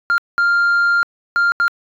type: tone bursts at uneven times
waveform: sine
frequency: 1396.9 Hz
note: F6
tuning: in tune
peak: -9 dBFS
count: 4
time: 0.1-0.18 / 0.38-1.03 / 1.36-1.52 / 1.6-1.68 s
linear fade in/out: 0 ms
effects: tanh soft clip ceiling -11 dBFS